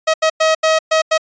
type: tone bursts at uneven times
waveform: sawtooth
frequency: 636 Hz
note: D#5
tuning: 38 cents sharp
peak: -7 dBFS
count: 6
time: 0.07-0.14 / 0.22-0.3 / 0.4-0.55 / 0.63-0.79 / 0.91-1.02 / 1.11-1.18 s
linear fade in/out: 10 ms
effects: resampled to 16000 Hz